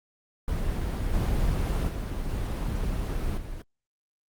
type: noise with level steps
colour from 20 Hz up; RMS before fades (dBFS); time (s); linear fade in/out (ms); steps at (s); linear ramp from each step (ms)
brown; -28 / -25 / -30 / -28 / -36; 0.48-3.62; 2; 1.13 / 1.88 / 2.29 / 3.37; 10
effects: Opus 24 kbps